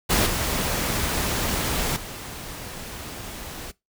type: noise with level steps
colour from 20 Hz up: pink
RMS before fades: -20 / -25 / -36 dBFS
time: 0.09-3.72 s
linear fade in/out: 20 ms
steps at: 0.26 / 1.96 s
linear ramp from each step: 5 ms
effects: noise-tail reverb RT60 0.2 s tail -22 dB re dry